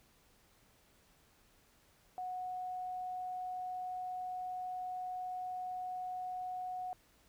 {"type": "tone", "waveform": "sine", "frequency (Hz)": 734, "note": "F#5", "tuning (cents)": -14, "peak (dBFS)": -38, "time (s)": [2.18, 6.93], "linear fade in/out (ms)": 0, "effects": ["pink hiss -68 dBFS RMS until 7.28 s"]}